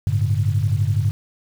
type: chord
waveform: sine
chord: G suspended second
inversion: none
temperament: equal with one note detuned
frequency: 98 / 110 / 143.4 Hz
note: G2 / A2 / D3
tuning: 0 / 0 / -41 cents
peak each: -19 / -20 / -23 dBFS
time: 0.07-1.11 s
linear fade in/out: 0 ms
effects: tanh soft clip ceiling -7 dBFS + 7-bit